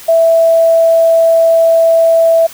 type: tone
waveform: sine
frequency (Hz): 659.3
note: E5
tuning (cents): 0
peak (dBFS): -5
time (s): 0.08-2.47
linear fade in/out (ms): 10
effects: white hiss -33 dBFS RMS until 2.53 s